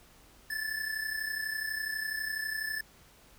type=tone pair together; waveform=square; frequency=1723 / 1755.1 Hz; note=A6 / A6; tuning=-37 / -5 cents; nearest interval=unison; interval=32 cents; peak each=-38 / -35 dBFS; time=0.5-2.81 s; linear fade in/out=5 ms; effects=added 50 Hz sine -64 dBFS peak until 3.38 s + pink hiss -59 dBFS RMS until 3.38 s